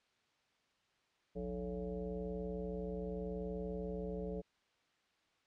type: tone with frequency modulation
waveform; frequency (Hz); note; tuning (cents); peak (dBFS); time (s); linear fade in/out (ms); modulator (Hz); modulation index
sine; 307.1; D#4; -23; -38; 1.35-4.42; 20; 127; 2
effects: white hiss -75 dBFS RMS until 5.46 s + low-pass 4000 Hz 12 dB/octave

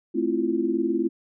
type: chord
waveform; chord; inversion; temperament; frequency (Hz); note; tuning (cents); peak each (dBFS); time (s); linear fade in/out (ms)
sine; F major seventh; first; equal with one note detuned; 218.5 / 261.6 / 329.6 / 349.2; A3 / C4 / E4 / F4; -12 / 0 / 0 / 0; -30 / -28 / -25 / -26; 0.14-1.09; 20
effects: none

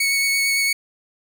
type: tone with vibrato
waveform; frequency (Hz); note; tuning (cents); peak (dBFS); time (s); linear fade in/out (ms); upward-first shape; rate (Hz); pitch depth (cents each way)
sawtooth; 2217; C#7; 0; -14; 0-0.73; 5; sine; 8.9; 11
effects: none

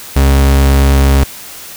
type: tone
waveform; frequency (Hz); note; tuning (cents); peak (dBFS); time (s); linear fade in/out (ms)
40% pulse; 68.5; C#2; -20; -5; 0.16-1.24; 5
effects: white hiss -30 dBFS RMS until 1.76 s

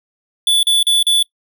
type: tone bursts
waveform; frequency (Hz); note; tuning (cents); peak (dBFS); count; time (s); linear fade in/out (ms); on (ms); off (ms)
square; 3465; A7; -27; -11; 4; 0.47-1.227; 2; 160; 39
effects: noise-tail reverb RT60 0.1 s tail -23 dB re dry

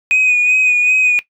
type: tone with vibrato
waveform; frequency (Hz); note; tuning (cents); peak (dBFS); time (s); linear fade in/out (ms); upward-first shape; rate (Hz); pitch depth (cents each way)
sine; 2489; D#7; 0; -7; 0.11-1.19; 0; sine; 2.6; 29
effects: noise-tail reverb RT60 0.1 s tail -17 dB re dry + tanh soft clip ceiling -7 dBFS

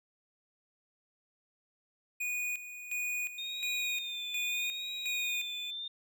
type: tone with tremolo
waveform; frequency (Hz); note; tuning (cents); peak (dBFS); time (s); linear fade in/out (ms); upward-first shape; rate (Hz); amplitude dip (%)
square; 2465; D#7; -17; -33; 2.2-5.71; 10; square; 1.4; 70
type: tone with vibrato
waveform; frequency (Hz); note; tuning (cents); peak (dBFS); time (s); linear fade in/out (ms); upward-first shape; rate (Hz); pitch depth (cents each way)
sine; 3670; A#7; -28; -37; 3.38-5.88; 5; sine; 0.79; 73
effects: none

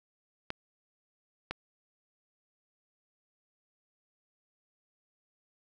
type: clicks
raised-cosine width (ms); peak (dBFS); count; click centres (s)
0.3; -18; 2; 0.504 / 1.51
effects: none

